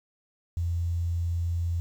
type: tone with quantisation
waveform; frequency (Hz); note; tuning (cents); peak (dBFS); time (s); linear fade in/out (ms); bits
sine; 85.4; F2; -38; -25; 0.57-1.8; 0; 9
effects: none